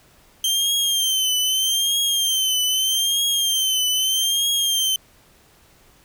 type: tone with vibrato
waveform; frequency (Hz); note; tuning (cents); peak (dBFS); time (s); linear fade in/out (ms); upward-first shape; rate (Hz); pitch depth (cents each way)
sawtooth; 3136; G7; 0; -15; 0.44-4.96; 2; triangle; 0.8; 85
effects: pink hiss -54 dBFS RMS until 6.04 s